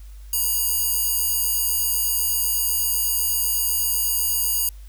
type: tone with high-pass filter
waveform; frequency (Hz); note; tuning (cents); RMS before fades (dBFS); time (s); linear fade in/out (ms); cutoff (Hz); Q
square; 956; A#5; +43; -22; 0.33-4.69; 2; 11000; 0.54
effects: added 50 Hz sine -37 dBFS peak until 4.88 s + white hiss -56 dBFS RMS until 4.88 s